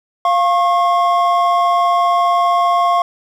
triangle tone pair together, 698 / 1087 Hz, F5 / C#6, -1 / -34 cents, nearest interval minor sixth, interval 767 cents, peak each -12 dBFS, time 0.25-3.02 s, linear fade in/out 2 ms, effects none

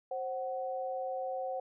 sine tone pair together, 528 / 746.7 Hz, C5 / F#5, +16 / +16 cents, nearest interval tritone, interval 600 cents, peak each -36 / -37 dBFS, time 0.11-1.6 s, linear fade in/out 5 ms, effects none

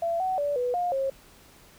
sine tone with pitch steps, 675 / 750 / 578 / 493 / 710 / 539 Hz, E5 / F#5 / D5 / B4 / F5 / C#5, +41 / +23 / -28 / -3 / +28 / -49 cents, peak -24 dBFS, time 0.02-1.1 s, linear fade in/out 5 ms, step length 180 ms, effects pink hiss -54 dBFS RMS until 1.78 s

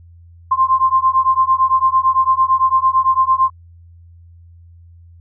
sine beating tone pair, 1046.5 / 1055.4 Hz, C6 / C6, 0 / +15 cents, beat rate 8.9 Hz, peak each -14 dBFS, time 0.51-3.5 s, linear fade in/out 10 ms, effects added 85 Hz sine -40 dBFS peak until 5.2 s

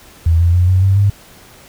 sine tone with pitch steps, 82.41 / 85.76 / 89.25 / 92.88 / 96.65 / 100.58 Hz, E2 / F2 / F2 / F#2 / G2 / G2, 0 / -31 / +38 / +7 / -24 / +45 cents, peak -8 dBFS, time 0.26-1.1 s, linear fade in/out 5 ms, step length 140 ms, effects pink hiss -42 dBFS RMS until 1.68 s

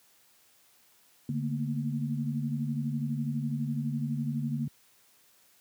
sine tone cluster, 144 / 224.5 / 236.5 Hz, D3 / A3 / A#3, -34 / +35 / +25 cents, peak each -31 / -35 / -34 dBFS, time 1.29-4.68 s, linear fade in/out 2 ms, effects white hiss -63 dBFS RMS until 5.6 s + high-pass 80 Hz 12 dB/octave

